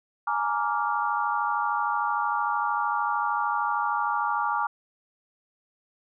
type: chord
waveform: sine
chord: Bb dominant seventh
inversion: third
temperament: just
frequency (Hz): 839.1 / 932.3 / 1165.4 / 1398.5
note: Ab5 / Bb5 / D6 / F6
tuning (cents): +18 / 0 / -14 / +2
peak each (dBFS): -29 / -29 / -28 / -31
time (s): 0.27-4.67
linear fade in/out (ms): 5
effects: none